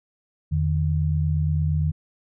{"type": "tone pair together", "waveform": "sine", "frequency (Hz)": [83.9, 152.55], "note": ["E2", "D#3"], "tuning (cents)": [31, -34], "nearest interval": "minor seventh", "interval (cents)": 1035, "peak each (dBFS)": -22, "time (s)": [0.51, 1.92], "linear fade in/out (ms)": 20, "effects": []}